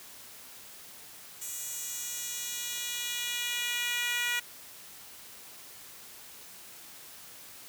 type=tone with high-pass filter sweep; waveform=10% pulse; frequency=482.8 Hz; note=B4; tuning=39 cents flat; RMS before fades=-34 dBFS; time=1.41-4.4 s; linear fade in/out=10 ms; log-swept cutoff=8000 to 1900 Hz; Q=1.3; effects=white hiss -49 dBFS RMS until 7.68 s + high-pass 60 Hz 12 dB/octave